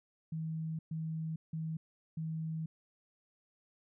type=tone bursts at uneven times; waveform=sine; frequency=160 Hz; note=D#3; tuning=49 cents sharp; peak=-35 dBFS; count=4; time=0.32-0.79 / 0.91-1.36 / 1.53-1.77 / 2.17-2.66 s; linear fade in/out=5 ms; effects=none